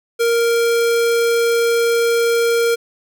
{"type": "tone", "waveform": "square", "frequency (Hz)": 466.2, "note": "A#4", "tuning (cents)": 0, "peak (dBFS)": -14, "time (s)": [0.19, 2.76], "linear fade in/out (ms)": 20, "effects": []}